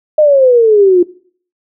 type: exponential sweep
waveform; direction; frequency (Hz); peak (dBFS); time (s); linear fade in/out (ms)
sine; down; 622 to 346.8; -4; 0.18-1.03; 5
effects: noise-tail reverb RT60 0.5 s tail -20 dB re dry